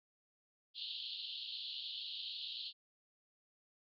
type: band-pass noise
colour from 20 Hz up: white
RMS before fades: -45 dBFS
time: 0.74-2.73 s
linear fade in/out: 50 ms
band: 2900 to 4400 Hz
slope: 96 dB/octave
effects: none